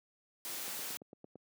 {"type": "noise", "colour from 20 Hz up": "white", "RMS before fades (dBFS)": -41, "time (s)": [0.45, 0.97], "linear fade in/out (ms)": 0}
{"type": "click train", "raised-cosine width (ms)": 2, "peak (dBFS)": -35, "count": 7, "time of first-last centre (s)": [0.68, 1.356], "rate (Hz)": 8.87}
{"effects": ["high-pass 200 Hz 12 dB/octave"]}